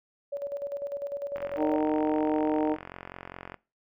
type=tone with tremolo; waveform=sine; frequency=567 Hz; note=C#5; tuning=39 cents sharp; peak=-29 dBFS; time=0.32-1.77 s; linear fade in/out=10 ms; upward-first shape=square; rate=10 Hz; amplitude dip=60%
type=click train; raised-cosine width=0.5 ms; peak=-24 dBFS; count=99; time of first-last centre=1.36-3.543 s; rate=44.9 Hz
type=harmonic tone; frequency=153.4 Hz; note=D#3; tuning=24 cents flat; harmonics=2 / 3 / 4 / 5 / 6; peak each=-26 / -30 / -32 / -34 / -36 dBFS; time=1.56-2.77 s; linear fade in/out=50 ms
effects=noise-tail reverb RT60 0.3 s tail -22 dB re dry